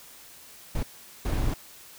brown noise bursts at uneven times, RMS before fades -26 dBFS, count 2, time 0.75-0.83 / 1.25-1.54 s, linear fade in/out 5 ms, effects white hiss -49 dBFS RMS until 1.98 s

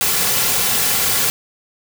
white noise with comb filter, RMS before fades -17 dBFS, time 0.01-1.3 s, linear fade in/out 0 ms, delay 3.2 ms, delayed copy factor -0.55, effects none

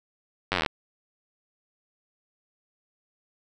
slowing click train, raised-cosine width 0.3 ms, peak -8 dBFS, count 13, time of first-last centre 0.52-0.662 s, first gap 10 ms, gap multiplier 1.03, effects none

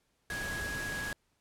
sine tone in noise, 1661.2 Hz, G#6, in tune, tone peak -36 dBFS, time 0.3-1.13 s, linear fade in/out 2 ms, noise pink, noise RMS -40 dBFS, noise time 0.3-1.13 s, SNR +1 dB, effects pink hiss -75 dBFS RMS until 1.4 s + low-pass 12000 Hz 12 dB/octave

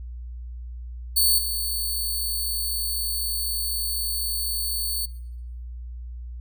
5% pulse tone with level steps, 4456 Hz, C#8, 8 cents sharp, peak -10 / -18 dBFS, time 1.16-5.06 s, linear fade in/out 10 ms, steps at 1.38 s, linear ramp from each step 5 ms, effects noise-tail reverb RT60 0.8 s tail -21 dB re dry + added 60 Hz sine -33 dBFS peak until 6.4 s

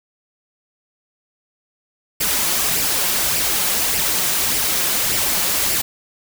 white noise with flanger, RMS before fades -19 dBFS, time 2.2-5.82 s, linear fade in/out 10 ms, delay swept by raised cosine 0.38 to 5.68 ms, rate 1.7 Hz, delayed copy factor +0.5, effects none

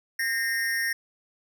square tone with amplitude modulation, 1841 Hz, A#6, 22 cents flat, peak -22 dBFS, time 0.19-0.93 s, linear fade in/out 5 ms, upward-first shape sine, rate 228 Hz, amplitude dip 75%, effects none

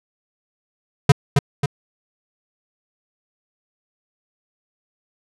square tone with echo, 141.3 Hz, C#3, 34 cents sharp, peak -7 dBFS, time 1.09-1.12 s, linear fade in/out 5 ms, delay 270 ms, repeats 2, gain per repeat -5 dB, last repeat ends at 1.66 s, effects low-pass 9000 Hz 12 dB/octave

